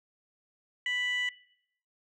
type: tone pair together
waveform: sine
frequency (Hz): 1975.6 / 2960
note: B6 / F#7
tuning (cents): 0 / 0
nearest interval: perfect fifth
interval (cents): 700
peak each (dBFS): -28 / -32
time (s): 0.86-1.29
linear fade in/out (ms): 2
effects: noise-tail reverb RT60 0.7 s tail -20 dB re dry + tanh soft clip ceiling -25 dBFS